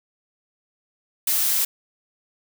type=noise; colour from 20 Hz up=blue; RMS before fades=-21 dBFS; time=1.27-1.65 s; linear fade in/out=5 ms; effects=none